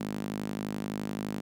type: tone with high-pass filter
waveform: sawtooth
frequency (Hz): 51.7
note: G#1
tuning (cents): -7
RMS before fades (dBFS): -35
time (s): 0-1.41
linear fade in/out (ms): 10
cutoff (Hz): 210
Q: 2.9
effects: none